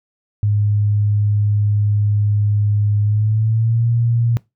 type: tone with pitch glide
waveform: sine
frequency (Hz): 103.83 to 117.22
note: G#2 to A#2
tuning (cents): 0 to +10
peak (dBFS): -13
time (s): 0.43-4.37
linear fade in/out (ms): 0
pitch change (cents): +210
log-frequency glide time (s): 3.02-3.89
effects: noise-tail reverb RT60 0.2 s tail -21 dB re dry